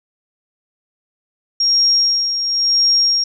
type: tone with tremolo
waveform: sine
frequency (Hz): 5580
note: F8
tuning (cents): -2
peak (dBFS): -10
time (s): 1.6-3.24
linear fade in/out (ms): 5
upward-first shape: sine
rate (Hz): 0.96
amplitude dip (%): 55
effects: none